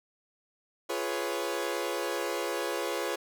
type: chord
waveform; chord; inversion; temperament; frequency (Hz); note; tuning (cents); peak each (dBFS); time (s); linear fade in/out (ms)
sawtooth; C# dominant seventh; first; equal with one note detuned; 345.8 / 415.3 / 493.9 / 554.4; E#4 / G#4 / B4 / C#5; -17 / 0 / 0 / 0; -32; 0.89-3.16; 10
effects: none